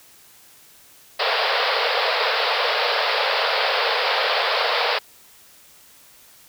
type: band-pass noise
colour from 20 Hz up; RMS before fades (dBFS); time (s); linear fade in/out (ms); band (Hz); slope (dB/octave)
pink; -21; 1.19-4.99; 10; 440 to 5000; 96
effects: white hiss -50 dBFS RMS until 6.48 s